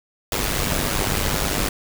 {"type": "noise with amplitude modulation", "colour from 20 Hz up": "pink", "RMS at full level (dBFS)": -19, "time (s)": [0.32, 1.69], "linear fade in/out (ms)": 2, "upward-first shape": "sine", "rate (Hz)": 100, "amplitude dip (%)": 75, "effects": []}